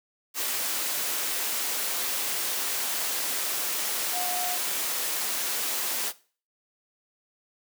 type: tone in noise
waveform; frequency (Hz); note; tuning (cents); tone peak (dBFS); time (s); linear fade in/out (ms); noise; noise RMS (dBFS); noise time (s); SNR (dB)
sine; 720; F#5; -47; -32; 4.11-4.58; 50; white; -29; 0.34-6.13; -6
effects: noise-tail reverb RT60 0.4 s tail -19 dB re dry + high-pass 300 Hz 12 dB/octave